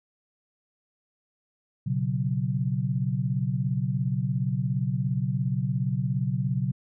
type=chord; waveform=sine; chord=B suspended second; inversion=none; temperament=equal with one note detuned; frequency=121.42 / 138.59 / 185 Hz; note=B2 / C#3 / F#3; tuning=-29 / 0 / 0 cents; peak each=-28 / -27 / -30 dBFS; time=1.86-6.72 s; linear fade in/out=10 ms; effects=none